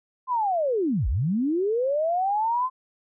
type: linear two-way sweep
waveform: sine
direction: down then up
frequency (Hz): 1046.5 to 45.42 to 1046.5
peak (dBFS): -21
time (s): 0.27-2.7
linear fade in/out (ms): 50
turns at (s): 1.08
effects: none